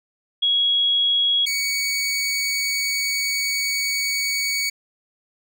sine / 20% pulse tone pair in turn, 3322 / 2245 Hz, G#7 / C#7, 0 / +21 cents, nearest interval perfect fifth, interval 679 cents, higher first, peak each -16 dBFS, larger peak neither, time 0.42-1.46 / 1.46-4.7 s, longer second, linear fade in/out 10 ms, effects none

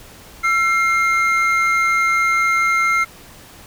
triangle tone pair together, 1347.9 / 2123 Hz, E6 / C7, +38 / +25 cents, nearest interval minor sixth, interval 787 cents, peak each -15 dBFS, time 0.43-3.05 s, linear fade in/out 20 ms, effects pink hiss -42 dBFS RMS until 3.66 s

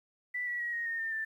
sine tone with pitch steps, 1975.5 / 1940.4 / 1906 / 1872.2 / 1839 / 1806.3 / 1774.3 Hz, B6 / B6 / A#6 / A#6 / A#6 / A6 / A6, 0 / -31 / +38 / +7 / -24 / +45 / +14 cents, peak -32 dBFS, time 0.34-1.25 s, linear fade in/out 10 ms, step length 130 ms, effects 11-bit

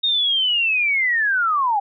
sine linear sweep, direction down, 3729 to 780 Hz, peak -16 dBFS, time 0.03-1.8 s, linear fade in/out 10 ms, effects none

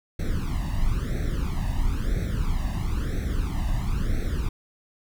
brown noise with flanger, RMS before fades -25 dBFS, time 0.19-4.49 s, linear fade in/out 5 ms, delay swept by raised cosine 0.5 to 1.09 ms, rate 1 Hz, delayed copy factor +0.95, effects none

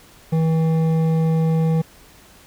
triangle tone with hard clipping, 161.4 Hz, E3, 36 cents flat, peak -17 dBFS, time 0.32-1.82 s, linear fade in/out 10 ms, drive 13 dB, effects pink hiss -48 dBFS RMS until 2.46 s

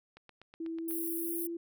click train, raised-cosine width 0.3 ms, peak -36 dBFS, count 7, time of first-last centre 0.17-0.909 s, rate 8.12 Hz
sine tone with pitch glide, 328 to 338 Hz, E4 to E4, -9 to +43 cents, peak -35 dBFS, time 0.6-1.57 s, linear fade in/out 5 ms, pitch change +52 cents, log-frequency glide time 0.74-1.41 s
white high-pass noise, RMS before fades -38 dBFS, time 0.88-1.47 s, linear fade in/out 5 ms, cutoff 9600 Hz, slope 96 dB/octave
effects none

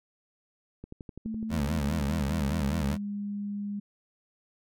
click train, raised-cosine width 3 ms, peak -28 dBFS, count 15, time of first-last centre 0.84-2.016 s, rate 11.9 Hz
sine tone with pitch glide, 220.7 to 203.6 Hz, A3 to G#3, +5 to -34 cents, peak -31 dBFS, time 1.25-3.8 s, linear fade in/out 10 ms, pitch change -139 cents, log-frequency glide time 1.57-2.2 s
20% pulse tone with vibrato, 75.6 Hz, D#2, 49 cents flat, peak -23 dBFS, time 1.49-2.98 s, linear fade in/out 50 ms, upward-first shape sine, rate 4.9 Hz, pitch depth 180 cents each way
effects none

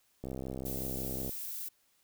click train, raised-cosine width 2 ms, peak -26 dBFS, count 70, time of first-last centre 0.24-1.293 s, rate 65.5 Hz
violet noise, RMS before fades -40 dBFS, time 0.65-1.69 s, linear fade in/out 10 ms
effects white hiss -71 dBFS RMS until 2.03 s

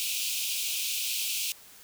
pink high-pass noise, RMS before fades -31 dBFS, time 0-1.52 s, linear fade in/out 0 ms, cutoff 2400 Hz, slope 96 dB/octave, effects white hiss -52 dBFS RMS until 1.83 s

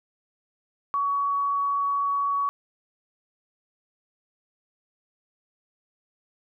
sine tone, 1126 Hz, C#6, 27 cents sharp, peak -22 dBFS, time 0.94-2.49 s, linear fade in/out 0 ms, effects none

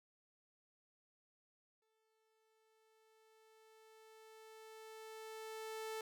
sawtooth tone with exponential growth, 440 Hz, A4, in tune, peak -38 dBFS, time 1.82-6.01 s, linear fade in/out 2 ms, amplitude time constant 910 ms, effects none

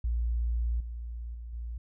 sine tone with level steps, 58.27 Hz, A#1, in tune, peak -26 / -35 / -38 / -34 dBFS, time 0.04-1.78 s, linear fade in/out 5 ms, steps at 0.8 / 1.34 / 1.53 s, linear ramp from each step 5 ms, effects none

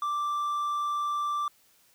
triangle tone, 1174.7 Hz, D6, in tune, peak -25 dBFS, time 0.02-1.48 s, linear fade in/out 2 ms, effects white hiss -63 dBFS RMS until 1.94 s

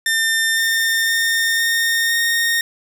sawtooth tone with pitch steps, 1800 / 1811.5 / 1823 / 1834.6 / 1846.3 Hz, A6 / A6 / A#6 / A#6 / A#6, +39 / +50 / -39 / -28 / -17 cents, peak -12 dBFS, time 0.06-2.61 s, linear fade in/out 2 ms, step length 510 ms, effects none

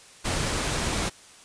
pink noise, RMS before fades -27 dBFS, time 0.24-1.1 s, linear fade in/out 20 ms, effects white hiss -50 dBFS RMS until 1.44 s + resampled to 22050 Hz

